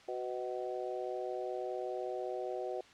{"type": "harmonic tone with a mistuned harmonic", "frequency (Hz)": 125.1, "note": "B2", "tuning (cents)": 23, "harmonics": [3, 4, 5, 6], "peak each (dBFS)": [-40, -41, -42, -43], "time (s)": [0.08, 2.81], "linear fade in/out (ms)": 5, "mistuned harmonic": 3, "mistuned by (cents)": -19, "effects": ["white hiss -58 dBFS RMS until 2.93 s", "low-pass 4000 Hz 12 dB/octave"]}